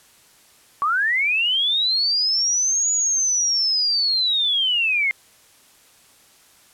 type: linear two-way sweep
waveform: sine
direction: up then down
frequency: 1108.7 to 6880 to 2097 Hz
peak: -17 dBFS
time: 0.82-5.11 s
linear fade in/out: 0 ms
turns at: 2.92 s
effects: white hiss -53 dBFS RMS until 6.73 s + low-pass 12000 Hz 12 dB/octave